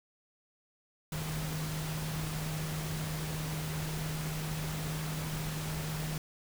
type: tone in noise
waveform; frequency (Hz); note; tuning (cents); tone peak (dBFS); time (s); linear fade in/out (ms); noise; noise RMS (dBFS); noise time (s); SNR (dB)
sine; 155.56; D#3; 0; -35; 1.12-6.18; 2; pink; -40; 1.12-6.18; +2
effects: none